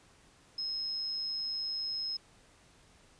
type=tone; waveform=sine; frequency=5150 Hz; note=E8; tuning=41 cents flat; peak=-33 dBFS; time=0.58-2.17 s; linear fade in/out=5 ms; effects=pink hiss -62 dBFS RMS until 3.19 s + resampled to 22050 Hz